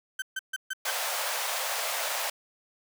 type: tone bursts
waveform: 35% pulse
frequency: 1544 Hz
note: G6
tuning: 27 cents flat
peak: -28 dBFS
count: 5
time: 0.19-0.905 s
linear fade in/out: 5 ms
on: 31 ms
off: 140 ms
type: high-pass noise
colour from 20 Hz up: pink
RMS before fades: -31 dBFS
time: 0.85-2.3 s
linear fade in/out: 5 ms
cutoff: 540 Hz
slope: 48 dB/octave
effects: none